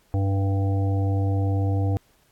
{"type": "harmonic tone", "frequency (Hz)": 98, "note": "G2", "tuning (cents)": 0, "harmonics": [1, 3, 5, 7, 8], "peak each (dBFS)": [-20, -30, -34, -37, -38], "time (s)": [0.14, 1.97], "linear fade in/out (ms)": 0, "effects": ["pink hiss -62 dBFS RMS until 2.31 s", "AAC 64 kbps"]}